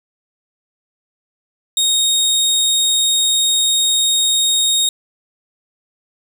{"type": "tone", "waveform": "25% pulse", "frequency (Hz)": 3729, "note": "A#7", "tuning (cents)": 0, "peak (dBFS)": -9, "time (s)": [1.77, 4.89], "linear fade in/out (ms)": 2, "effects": []}